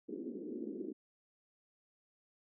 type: band-pass noise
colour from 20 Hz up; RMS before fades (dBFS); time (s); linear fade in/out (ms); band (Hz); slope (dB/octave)
white; -43; 0.08-0.93; 10; 220 to 400; 48
effects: none